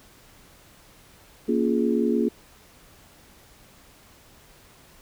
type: chord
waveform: sine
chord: Bb minor seventh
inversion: none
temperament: just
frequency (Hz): 233.1 / 279.7 / 349.6 / 419.5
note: Bb3 / Db4 / F4 / Ab4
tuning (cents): 0 / +16 / +2 / +17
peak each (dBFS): -23 / -27 / -26 / -26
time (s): 1.48-2.29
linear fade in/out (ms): 10
effects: pink hiss -53 dBFS RMS until 5.01 s